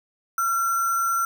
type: tone with sample-and-hold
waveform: sine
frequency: 1365 Hz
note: F6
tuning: 40 cents flat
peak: -20 dBFS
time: 0.38-1.25 s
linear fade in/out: 2 ms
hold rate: 7350 Hz
effects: none